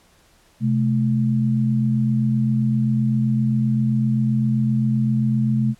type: tone pair together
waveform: sine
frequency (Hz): 128.92 / 216.6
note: C3 / A3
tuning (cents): -25 / -27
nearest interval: major sixth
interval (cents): 898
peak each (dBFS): -19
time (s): 0.6-5.75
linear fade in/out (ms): 50
effects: pink hiss -56 dBFS RMS until 5.79 s + low-pass 12000 Hz 12 dB/octave